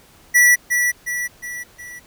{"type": "tone with echo", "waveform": "square", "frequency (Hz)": 1952, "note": "B6", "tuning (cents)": -21, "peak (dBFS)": -10, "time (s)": [0.34, 0.56], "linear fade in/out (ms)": 20, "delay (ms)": 360, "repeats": 4, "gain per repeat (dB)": -6, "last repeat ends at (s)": 2, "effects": ["pink hiss -50 dBFS RMS until 2.06 s"]}